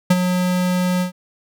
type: tone with ADSR envelope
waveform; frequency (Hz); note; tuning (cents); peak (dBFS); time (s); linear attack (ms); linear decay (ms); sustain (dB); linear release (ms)
square; 181.1; F#3; -37; -9; 0.1-1.12; 8; 37; -8; 110
effects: none